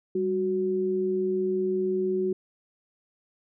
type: tone pair together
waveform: sine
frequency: 196.32 / 370.6 Hz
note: G3 / F#4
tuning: +3 / +3 cents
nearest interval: major seventh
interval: 1100 cents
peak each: -31 / -24 dBFS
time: 0.15-2.33 s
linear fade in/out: 5 ms
effects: none